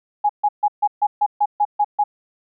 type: tone bursts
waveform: sine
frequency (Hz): 830.6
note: G#5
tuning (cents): 0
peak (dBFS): -13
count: 10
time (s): 0.24-2.04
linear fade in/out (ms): 10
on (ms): 54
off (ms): 140
effects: none